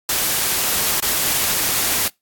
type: noise with dropouts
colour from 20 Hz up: white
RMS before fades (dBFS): -19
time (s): 0.09-2.08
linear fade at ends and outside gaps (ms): 2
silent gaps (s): 1-1.024
effects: noise-tail reverb RT60 0.2 s tail -25 dB re dry + AAC 64 kbps